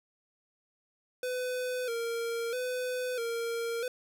square tone with vibrato, 482.8 Hz, B4, 39 cents flat, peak -32 dBFS, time 1.23-3.88 s, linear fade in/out 2 ms, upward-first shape square, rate 0.77 Hz, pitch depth 69 cents each way, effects none

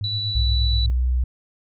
sine tone with tremolo, 103.1 Hz, G#2, 12 cents flat, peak -23 dBFS, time 0.01-0.9 s, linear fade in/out 0 ms, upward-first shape sine, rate 8.4 Hz, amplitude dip 65%
sine tone, 3951 Hz, B7, in tune, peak -24 dBFS, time 0.04-0.86 s, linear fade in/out 2 ms
sine tone with vibrato, 61.74 Hz, B1, in tune, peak -17 dBFS, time 0.35-1.24 s, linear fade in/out 5 ms, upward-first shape sine, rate 1.7 Hz, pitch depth 22 cents each way
effects none

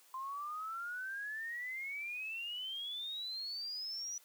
sine exponential sweep, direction up, 1036 to 5920 Hz, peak -39 dBFS, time 0.14-4.18 s, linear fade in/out 2 ms, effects white hiss -64 dBFS RMS until 4.24 s + high-pass 400 Hz 12 dB/octave

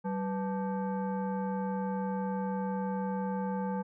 sine tone with frequency modulation, 191 Hz, G3, 45 cents flat, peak -30 dBFS, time 0.04-3.83 s, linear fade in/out 20 ms, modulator 686 Hz, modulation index 0.92, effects none

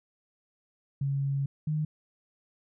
sine tone pair in turn, 138.59 / 153.15 Hz, C#3 / D#3, 0 / -27 cents, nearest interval major second, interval 173 cents, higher second, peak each -26 dBFS, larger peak neither, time 1.01-1.46 / 1.67-1.85 s, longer first, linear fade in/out 5 ms, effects none

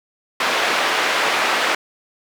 white band-pass noise, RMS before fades -19 dBFS, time 0.4-1.75 s, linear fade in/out 5 ms, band 430 to 2300 Hz, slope 12 dB/octave, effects none

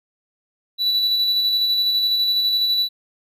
triangle tone with tremolo, 3951 Hz, B7, in tune, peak -14 dBFS, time 0.78-2.89 s, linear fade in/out 50 ms, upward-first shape square, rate 12 Hz, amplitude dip 25%, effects none

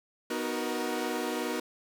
sawtooth chord, B major seventh, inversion none, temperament equal with one note detuned, 246.9 / 311.1 / 370 / 471 Hz, B3 / D#4 / F#4 / A#4, 0 / 0 / 0 / +18 cents, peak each -32 dBFS, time 0.3-1.6 s, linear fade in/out 5 ms, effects none

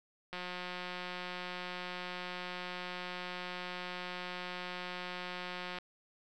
click train, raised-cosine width 0.3 ms, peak -25 dBFS, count 983, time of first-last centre 0.33-5.786 s, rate 180 Hz, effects none

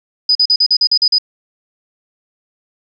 sine tone bursts, 4978 Hz, D#8, in tune, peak -8 dBFS, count 9, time 0.29-1.184 s, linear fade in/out 5 ms, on 62 ms, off 42 ms, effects none

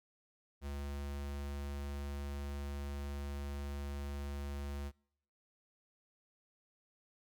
square tone, 70.9 Hz, C#2, 40 cents sharp, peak -40 dBFS, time 0.61-4.92 s, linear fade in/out 50 ms, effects noise-tail reverb RT60 0.7 s tail -26 dB re dry

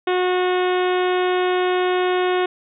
harmonic tone, 364.2 Hz, F#4, 27 cents flat, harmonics 1 / 2 / 3 / 4 / 5 / 6 / 7 / 8 / 9 / 10, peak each -18 / -24 / -28 / -30 / -32 / -34 / -35 / -36 / -37 / -38 dBFS, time 0.07-2.46 s, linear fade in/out 5 ms, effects none

